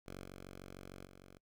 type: tone with level steps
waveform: 5% pulse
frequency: 46.62 Hz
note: F#1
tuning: 14 cents sharp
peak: -35 / -38 / -45 dBFS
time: 0.06-1.39 s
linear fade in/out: 10 ms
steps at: 0.24 / 1.05 s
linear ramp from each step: 10 ms
effects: noise-tail reverb RT60 0.1 s tail -25 dB re dry